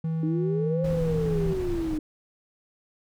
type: tone with pitch glide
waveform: triangle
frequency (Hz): 161.5 to 163.19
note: E3 to E3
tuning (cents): -35 to -17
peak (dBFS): -23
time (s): 0.04-1.53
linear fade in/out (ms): 5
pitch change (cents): +18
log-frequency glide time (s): 0.8-1.28
type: exponential two-way sweep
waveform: sine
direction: up then down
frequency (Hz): 303 to 539 to 303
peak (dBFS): -26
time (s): 0.23-1.99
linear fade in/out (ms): 2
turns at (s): 0.85
type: noise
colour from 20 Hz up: brown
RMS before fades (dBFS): -33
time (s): 0.84-1.98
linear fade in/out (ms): 5
effects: none